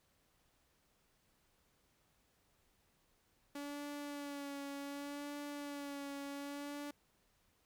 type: tone with vibrato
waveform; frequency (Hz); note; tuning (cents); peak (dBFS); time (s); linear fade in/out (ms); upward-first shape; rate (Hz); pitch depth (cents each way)
sawtooth; 285.1; C#4; +49; -39; 3.55-6.91; 5; sine; 0.67; 28
effects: pink hiss -75 dBFS RMS until 7.65 s